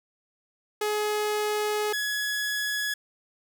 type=tone pair in turn; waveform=sawtooth; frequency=421.6 / 1686.4 Hz; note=G#4 / G#6; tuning=+26 / +26 cents; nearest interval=2 octaves; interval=2400 cents; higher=second; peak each=-21 / -23 dBFS; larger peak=first; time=0.81-1.93 / 1.93-2.94 s; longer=first; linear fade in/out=5 ms; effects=none